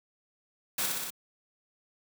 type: noise with echo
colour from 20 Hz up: white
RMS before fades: -30 dBFS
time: 0.78-0.86 s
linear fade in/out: 5 ms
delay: 61 ms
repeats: 4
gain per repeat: -2 dB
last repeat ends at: 1.104 s
effects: high-pass 150 Hz 12 dB/octave